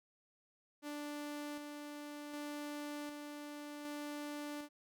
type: tone with tremolo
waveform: sawtooth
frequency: 293.7 Hz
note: D4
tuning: in tune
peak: -38 dBFS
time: 0.82-4.69 s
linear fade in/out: 50 ms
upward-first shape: square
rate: 0.66 Hz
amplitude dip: 35%
effects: none